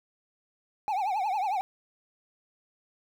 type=tone with vibrato; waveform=triangle; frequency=800 Hz; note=G5; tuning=35 cents sharp; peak=-24 dBFS; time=0.88-1.61 s; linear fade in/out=0 ms; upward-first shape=triangle; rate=11 Hz; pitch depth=190 cents each way; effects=10-bit